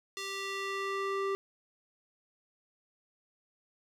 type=tone with band-pass filter sweep; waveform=square; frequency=392 Hz; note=G4; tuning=in tune; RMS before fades=-35 dBFS; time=0.17-1.35 s; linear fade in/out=0 ms; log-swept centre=4400 to 810 Hz; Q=0.81; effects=none